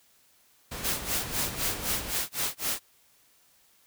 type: noise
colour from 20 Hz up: pink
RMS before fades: -37 dBFS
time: 0.71-2.12 s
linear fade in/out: 10 ms
type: noise with tremolo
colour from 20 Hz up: white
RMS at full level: -28 dBFS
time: 0.83-2.8 s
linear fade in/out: 20 ms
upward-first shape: sine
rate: 3.9 Hz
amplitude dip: 100%
effects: white hiss -63 dBFS RMS until 3.86 s